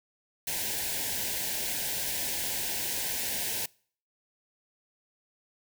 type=band-stop noise; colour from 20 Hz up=white; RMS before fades=-32 dBFS; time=0.47-3.66 s; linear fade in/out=5 ms; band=980 to 1500 Hz; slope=96 dB/octave; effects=noise-tail reverb RT60 0.5 s tail -25 dB re dry